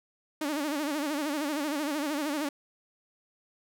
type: tone with vibrato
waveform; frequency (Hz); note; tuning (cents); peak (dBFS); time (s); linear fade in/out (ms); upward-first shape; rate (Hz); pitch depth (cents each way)
sawtooth; 294.9; D4; +7; -25; 0.41-2.49; 5; sine; 13; 110
effects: none